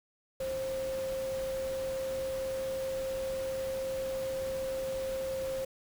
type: tone in noise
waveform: sine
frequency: 530 Hz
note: C5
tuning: 22 cents sharp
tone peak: -32 dBFS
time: 0.4-5.65 s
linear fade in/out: 5 ms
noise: pink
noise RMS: -45 dBFS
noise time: 0.4-5.65 s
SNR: +10 dB
effects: none